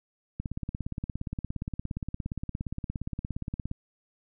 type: click train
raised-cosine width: 5 ms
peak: -20 dBFS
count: 58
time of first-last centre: 0.4-3.714 s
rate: 17.2 Hz
effects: none